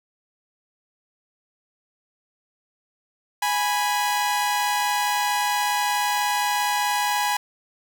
sawtooth tone pair together, 829 / 985.9 Hz, G#5 / B5, -3 / -3 cents, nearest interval minor third, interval 300 cents, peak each -19 / -21 dBFS, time 3.42-7.37 s, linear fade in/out 5 ms, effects 9-bit

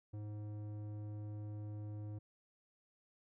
square tone with low-pass filter, 105.1 Hz, G#2, 21 cents sharp, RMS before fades -45 dBFS, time 0.13-2.19 s, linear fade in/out 10 ms, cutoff 480 Hz, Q 0.65, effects none

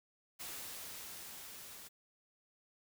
white noise with level ramp, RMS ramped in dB -45 to -52 dBFS, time 0.39-1.89 s, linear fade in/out 20 ms, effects none

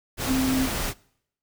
sine tone in noise, 261.6 Hz, C4, in tune, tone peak -21 dBFS, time 0.26-0.69 s, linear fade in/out 50 ms, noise pink, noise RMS -28 dBFS, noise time 0.17-0.94 s, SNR +4 dB, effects noise-tail reverb RT60 0.7 s tail -24 dB re dry

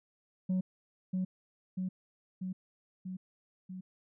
sine tone with echo, 185.4 Hz, F#3, 4 cents sharp, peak -25 dBFS, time 0.49-0.61 s, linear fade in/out 10 ms, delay 640 ms, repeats 5, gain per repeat -3 dB, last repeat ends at 3.81 s, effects tanh soft clip ceiling -27 dBFS

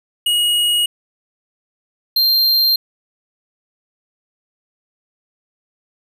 square tone pair in turn, 2890 / 4177 Hz, F#7 / C8, -41 / -4 cents, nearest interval tritone, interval 637 cents, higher second, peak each -14 / -12 dBFS, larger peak second, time 0.26-0.86 / 2.16-2.76 s, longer neither, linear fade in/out 5 ms, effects none

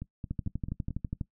two click trains, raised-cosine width 5 ms, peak -20 / -24 dBFS, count 12 / 5, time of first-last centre 0.31-1.212 / 0.02-0.907 s, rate 12.2 / 4.51 Hz, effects noise-tail reverb RT60 0.1 s tail -19 dB re dry

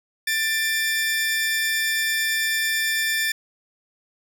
sawtooth tone pair together, 1773 / 2367 Hz, A6 / D7, +13 / +13 cents, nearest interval perfect fourth, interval 500 cents, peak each -18 / -25 dBFS, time 0.27-3.32 s, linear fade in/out 5 ms, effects none

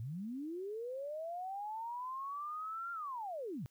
sine linear two-way sweep, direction up then down, 103.5 to 1396.9 to 103.5 Hz, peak -39 dBFS, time 0-3.66 s, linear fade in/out 0 ms, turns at 2.92 s, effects white hiss -75 dBFS RMS until 3.7 s

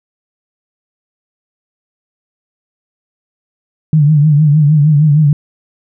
sine tone with vibrato, 150 Hz, D3, 37 cents sharp, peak -5 dBFS, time 3.93-5.33 s, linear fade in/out 2 ms, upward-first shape triangle, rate 6.5 Hz, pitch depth 100 cents each way, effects none

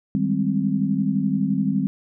sine chord, Ab major seventh, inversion second, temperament equal, 155.56 / 196 / 207.7 / 261.6 Hz, Eb3 / G3 / Ab3 / C4, 0 / 0 / 0 / 0 cents, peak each -27 / -22 / -26 / -24 dBFS, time 0.15-1.87 s, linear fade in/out 0 ms, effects none

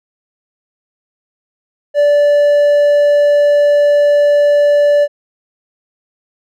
triangle tone, 582 Hz, D5, 16 cents flat, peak -5 dBFS, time 1.94-5.08 s, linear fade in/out 50 ms, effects none

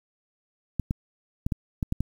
clicks, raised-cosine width 5 ms, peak -13 dBFS, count 7, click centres 0.797 / 0.909 / 1.465 / 1.522 / 1.828 / 1.924 / 2.006 s, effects 8-bit

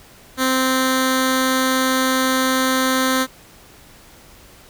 10% pulse tone with notch filter, 260.4 Hz, C4, 8 cents flat, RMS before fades -18 dBFS, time 0.37-3.27 s, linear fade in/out 50 ms, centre 710 Hz, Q 1.3, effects pink hiss -46 dBFS RMS until 4.69 s

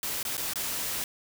white noise with dropouts, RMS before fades -32 dBFS, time 0.03-1.04 s, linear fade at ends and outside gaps 1 ms, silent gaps 0.229-0.251 / 0.369-0.378 / 0.535-0.557 s, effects none

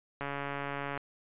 click train, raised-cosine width 0.5 ms, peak -21 dBFS, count 109, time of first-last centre 0.21-0.976 s, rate 141 Hz, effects resampled to 8000 Hz

